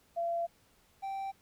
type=tone pair in turn; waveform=sine / triangle; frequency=681 / 780 Hz; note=F5 / G5; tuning=-44 / -9 cents; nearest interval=major second; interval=235 cents; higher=second; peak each=-30 / -33 dBFS; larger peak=first; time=0.16-0.47 / 1.02-1.32 s; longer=first; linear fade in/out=20 ms; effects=pink hiss -67 dBFS RMS until 1.41 s